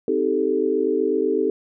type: chord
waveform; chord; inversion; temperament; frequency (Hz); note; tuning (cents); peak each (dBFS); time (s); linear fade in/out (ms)
sine; A half-diminished seventh; first; equal with one note detuned; 261.6 / 314.9 / 392 / 440; C4 / Eb4 / G4 / A4; 0 / +21 / 0 / 0; -27 / -25 / -22 / -22; 0.08-1.5; 2
effects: none